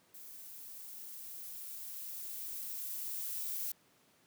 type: noise with level ramp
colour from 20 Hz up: violet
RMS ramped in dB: -51 to -38 dBFS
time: 0.14-3.72 s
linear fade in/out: 5 ms
effects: pink hiss -68 dBFS RMS until 4.26 s + high-pass 150 Hz 12 dB/octave